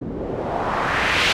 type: noise with low-pass filter sweep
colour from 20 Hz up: white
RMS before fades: -22 dBFS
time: 0.01-1.33 s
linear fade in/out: 10 ms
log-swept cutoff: 260 to 3400 Hz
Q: 1.6
effects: none